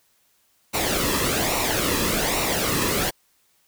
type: noise with flanger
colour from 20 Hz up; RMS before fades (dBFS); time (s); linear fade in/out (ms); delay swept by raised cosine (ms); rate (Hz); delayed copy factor
pink; -23; 0.73-3.11; 20; 0.61 to 1.37; 1.2; -0.6
effects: white hiss -64 dBFS RMS until 3.67 s